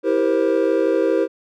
triangle chord, C dominant seventh, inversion first, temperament just, 327 / 392.4 / 470.9 / 523.3 Hz, E4 / G4 / Bb4 / C5, -14 / +2 / +18 / 0 cents, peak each -19 dBFS, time 0.03-1.28 s, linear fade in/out 50 ms, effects none

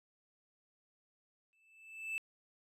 triangle tone with exponential growth, 2637 Hz, E7, in tune, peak -32 dBFS, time 1.53-2.18 s, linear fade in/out 0 ms, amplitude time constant 140 ms, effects resampled to 32000 Hz

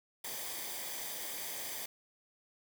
white noise with comb filter, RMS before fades -41 dBFS, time 0.24-1.86 s, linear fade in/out 5 ms, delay 0.73 ms, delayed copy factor -0.6, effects none

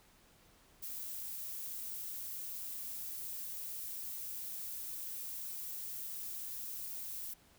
violet noise, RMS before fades -43 dBFS, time 0.82-7.34 s, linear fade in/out 10 ms, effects pink hiss -65 dBFS RMS until 7.58 s

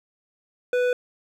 triangle tone with hard clipping, 494.8 Hz, B4, 3 cents sharp, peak -21 dBFS, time 0.73-0.93 s, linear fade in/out 2 ms, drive 14 dB, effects none

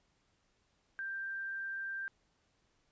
sine tone, 1578 Hz, G6, 11 cents sharp, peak -37 dBFS, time 0.99-2.08 s, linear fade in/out 0 ms, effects pink hiss -75 dBFS RMS until 2.91 s + resampled to 16000 Hz

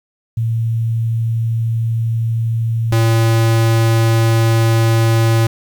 sine / square tone pair in turn, 114.1 / 113.67 Hz, A#2 / A#2, -37 / -43 cents, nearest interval unison, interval 6 cents, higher first, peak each -14 / -11 dBFS, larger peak second, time 0.37-2.92 / 2.92-5.47 s, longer neither, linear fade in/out 5 ms, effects 8-bit

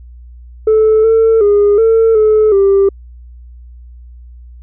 sine tone with pitch steps, 436.2 / 449 / 409.6 / 449.9 / 430.7 / 393.8 Hz, A4 / A4 / G#4 / A4 / A4 / G4, -15 / +35 / -24 / +39 / -37 / +8 cents, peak -4 dBFS, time 0.67-2.89 s, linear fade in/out 5 ms, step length 370 ms, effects tanh soft clip ceiling -4 dBFS + added 60 Hz sine -32 dBFS peak until 4.62 s

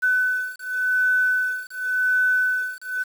sine beating tone pair, 1504 / 1504.9 Hz, F#6 / F#6, +28 / +29 cents, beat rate 0.9 Hz, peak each -22 dBFS, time 0.02-3.04 s, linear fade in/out 20 ms, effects 7-bit

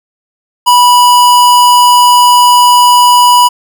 square tone, 980 Hz, B5, 14 cents flat, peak -3 dBFS, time 0.66-3.49 s, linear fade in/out 20 ms, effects none

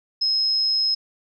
sine tone, 5140 Hz, E8, 45 cents flat, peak -18 dBFS, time 0.21-0.95 s, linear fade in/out 10 ms, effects none

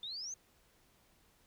sine exponential sweep, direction up, 3520 to 6500 Hz, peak -40 dBFS, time 0.03-0.34 s, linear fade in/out 2 ms, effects pink hiss -69 dBFS RMS until 1.46 s

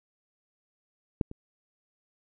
clicks, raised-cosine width 3 ms, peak -12 / -28 dBFS, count 2, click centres 1.212 / 1.314 s, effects none

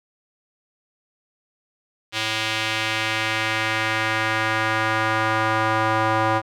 square tone with band-pass filter sweep, 110 Hz, A2, in tune, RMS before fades -22 dBFS, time 2.12-6.42 s, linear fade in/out 50 ms, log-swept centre 3200 to 1000 Hz, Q 1.4, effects none

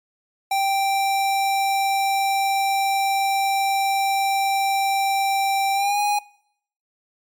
square tone with pitch glide, 784 to 824.4 Hz, G5 to G#5, 0 to -13 cents, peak -19 dBFS, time 0.51-6.19 s, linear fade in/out 5 ms, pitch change +87 cents, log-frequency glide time 5.74-5.99 s, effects noise-tail reverb RT60 0.7 s tail -23 dB re dry + MP3 64 kbps

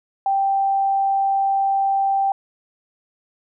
sine tone, 784 Hz, G5, in tune, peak -16 dBFS, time 0.26-2.32 s, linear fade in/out 2 ms, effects none

